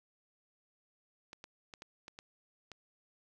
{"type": "clicks", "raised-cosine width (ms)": 0.2, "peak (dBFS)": -30, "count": 7, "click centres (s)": [1.331, 1.441, 1.738, 1.821, 2.081, 2.189, 2.717], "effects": []}